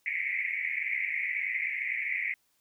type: band-pass noise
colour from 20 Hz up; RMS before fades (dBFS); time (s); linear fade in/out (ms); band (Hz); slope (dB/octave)
pink; -32; 0.06-2.34; 2; 2000 to 2300; 96
effects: white hiss -72 dBFS RMS until 2.6 s